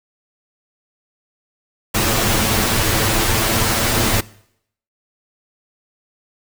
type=noise with comb filter; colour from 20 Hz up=pink; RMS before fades=-17 dBFS; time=1.94-4.21 s; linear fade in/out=10 ms; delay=9 ms; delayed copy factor=+0.7; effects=noise-tail reverb RT60 0.7 s tail -21 dB re dry